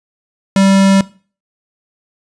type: tone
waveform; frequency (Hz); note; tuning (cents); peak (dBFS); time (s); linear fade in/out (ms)
square; 194.5; G3; -13; -8; 0.56-1.01; 2
effects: noise-tail reverb RT60 0.4 s tail -20 dB re dry + resampled to 22050 Hz